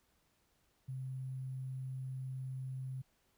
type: tone with sample-and-hold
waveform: sine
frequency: 130.81 Hz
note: C3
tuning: in tune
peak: -39 dBFS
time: 0.88-3.02 s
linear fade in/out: 10 ms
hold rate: 11025 Hz
effects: pink hiss -75 dBFS RMS until 3.37 s